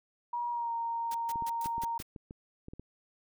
sine tone with pitch glide, 956 to 927.2 Hz, A#5 to A#5, +43 to -10 cents, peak -31 dBFS, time 0.33-1.98 s, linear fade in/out 5 ms, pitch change -53 cents, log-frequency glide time 0.51-0.72 s
white noise bursts, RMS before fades -44 dBFS, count 6, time 1.11-2.026 s, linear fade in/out 5 ms, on 36 ms, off 140 ms
clicks, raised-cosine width 3 ms, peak -31 dBFS, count 11, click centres 1.358 / 1.423 / 1.659 / 1.781 / 1.836 / 2.001 / 2.162 / 2.309 / 2.684 / 2.735 / 2.796 s
blue noise with exponential decay, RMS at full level -44 dBFS, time 1.61-1.77 s, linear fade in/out 2 ms, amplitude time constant 33 ms
effects none

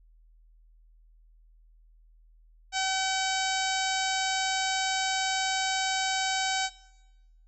harmonic tone, 763 Hz, G5, 47 cents flat, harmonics 1 / 2 / 3 / 4 / 5 / 6 / 7 / 8 / 9 / 10, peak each -30 / -33 / -35 / -36 / -37 / -38 / -38 / -39 / -40 / -40 dBFS, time 2.72-6.7 s, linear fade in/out 50 ms, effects noise-tail reverb RT60 1.0 s tail -19 dB re dry + added 40 Hz sine -55 dBFS peak until 7.47 s

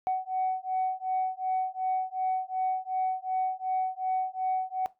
sine beating tone pair, 748 / 750.7 Hz, F#5 / F#5, +19 / +25 cents, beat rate 2.7 Hz, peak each -29 dBFS, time 0.07-4.86 s, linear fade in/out 0 ms, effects noise-tail reverb RT60 0.2 s tail -18 dB re dry + tanh soft clip ceiling -21 dBFS

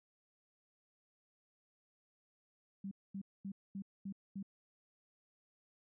sine tone bursts, 196 Hz, G3, in tune, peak -40 dBFS, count 6, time 2.84-4.428 s, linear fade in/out 5 ms, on 73 ms, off 230 ms, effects none

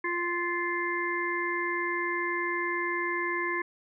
harmonic tone, 348.4 Hz, F4, 4 cents flat, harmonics 1 / 3 / 5 / 6, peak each -33 / -33 / -33 / -33 dBFS, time 0.04-3.62 s, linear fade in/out 5 ms, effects none

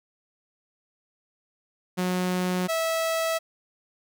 sawtooth tone pair in turn, 182 / 652.3 Hz, F#3 / E5, -28 / -18 cents, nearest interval octave + minor seventh, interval 2210 cents, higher second, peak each -20 dBFS, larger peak neither, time 1.97-2.68 / 2.68-3.39 s, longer neither, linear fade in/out 20 ms, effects none

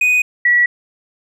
triangle / sine tone pair in turn, 2489 / 1936.8 Hz, D#7 / B6, 0 / -34 cents, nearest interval major third, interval 434 cents, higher first, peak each -9 dBFS, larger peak neither, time 0.01-0.22 / 0.45-0.66 s, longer neither, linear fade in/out 5 ms, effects none

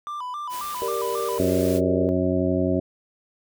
triangle tone with vibrato, 1086 Hz, C#6, 36 cents flat, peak -27 dBFS, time 0.07-1.38 s, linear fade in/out 0 ms, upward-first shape square, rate 3.7 Hz, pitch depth 150 cents each way
white noise, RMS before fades -37 dBFS, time 0.49-1.81 s, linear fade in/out 50 ms
sine chord, G minor, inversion none, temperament equal, 392 / 466.2 / 587.3 Hz, G4 / Bb4 / D5, 0 / 0 / 0 cents, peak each -29 / -27 / -32 dBFS, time 0.82-2.09 s, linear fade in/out 0 ms
harmonic tone, 91.4 Hz, F#2, 21 cents flat, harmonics 1 / 2 / 3 / 4 / 6 / 7, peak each -28 / -27 / -24 / -26 / -28 / -28 dBFS, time 1.39-2.8 s, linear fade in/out 5 ms
effects none

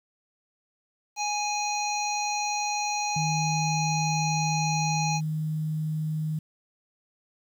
harmonic tone, 830.6 Hz, G#5, in tune, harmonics 1 / 3 / 5 / 7 / 8, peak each -28 / -33 / -35 / -36 / -37 dBFS, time 1.16-5.21 s, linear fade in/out 50 ms
sine tone, 155.56 Hz, D#3, in tune, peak -26 dBFS, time 3.16-6.39 s, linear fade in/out 5 ms
effects 9-bit

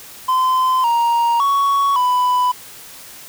triangle tone with pitch steps, 1028 / 937 / 1116 / 995 Hz, C6 / A#5 / C#6 / B5, -31 / +9 / +11 / +13 cents, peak -11 dBFS, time 0.28-2.52 s, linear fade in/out 10 ms, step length 560 ms, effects white hiss -38 dBFS RMS until 3.28 s

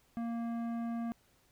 sine tone with tanh clipping, 232.5 Hz, A#3, 4 cents flat, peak -36 dBFS, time 0.17-1.12 s, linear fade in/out 0 ms, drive 13 dB, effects pink hiss -69 dBFS RMS until 1.51 s

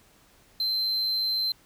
triangle tone, 4103 Hz, C8, 35 cents flat, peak -23 dBFS, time 0.6-1.52 s, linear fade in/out 2 ms, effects pink hiss -59 dBFS RMS until 1.65 s

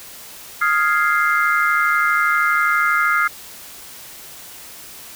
sine chord, F minor seventh, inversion third, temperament equal, 1244.5 / 1396.9 / 1661.2 / 2093 Hz, Eb6 / F6 / Ab6 / C7, 0 / 0 / 0 / 0 cents, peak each -19 / -18 / -23 / -21 dBFS, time 0.61-3.28 s, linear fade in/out 10 ms, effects white hiss -38 dBFS RMS until 5.15 s

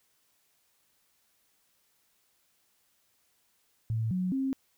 sine tone with pitch steps, 111.9 / 183.4 / 267.4 Hz, A2 / F#3 / C4, +30 / -15 / +38 cents, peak -27 dBFS, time 3.9-4.53 s, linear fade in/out 0 ms, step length 210 ms, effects white hiss -71 dBFS RMS until 4.77 s

